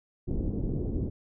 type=low-pass noise; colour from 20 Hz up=pink; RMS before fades=-30 dBFS; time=0.27-1.1 s; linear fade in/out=20 ms; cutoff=380 Hz; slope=24 dB/octave; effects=none